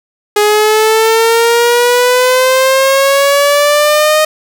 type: exponential sweep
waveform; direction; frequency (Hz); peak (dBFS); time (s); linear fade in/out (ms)
sawtooth; up; 415.3 to 621; -3; 0.36-4.25; 5
effects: none